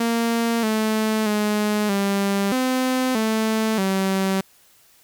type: tone with pitch steps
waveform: sawtooth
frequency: 231.6 / 217.8 / 210.1 / 198.5 / 257 / 220.1 / 192 Hz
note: A#3 / A3 / G#3 / G3 / C4 / A3 / G3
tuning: -11 / -17 / +20 / +22 / -31 / +1 / -36 cents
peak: -15 dBFS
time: 0-4.41 s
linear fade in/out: 5 ms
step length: 630 ms
effects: white hiss -55 dBFS RMS until 5.03 s